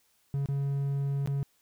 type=tone with dropouts; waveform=triangle; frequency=139.5 Hz; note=C#3; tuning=11 cents sharp; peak=-25 dBFS; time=0.34-1.43 s; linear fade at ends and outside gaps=0 ms; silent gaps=0.459-0.487 / 1.26-1.274 s; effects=white hiss -69 dBFS RMS until 1.61 s